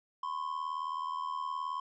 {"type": "ring-modulated tone", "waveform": "triangle", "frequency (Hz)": 1046.5, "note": "C6", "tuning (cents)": 0, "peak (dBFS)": -29, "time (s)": [0.23, 1.8], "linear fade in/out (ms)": 2, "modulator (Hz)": 39.5, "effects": ["resampled to 16000 Hz"]}